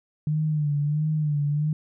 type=tone with vibrato; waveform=sine; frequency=150 Hz; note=D3; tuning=37 cents sharp; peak=-21 dBFS; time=0.27-1.73 s; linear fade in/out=2 ms; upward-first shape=sine; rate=1.5 Hz; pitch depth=61 cents each way; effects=none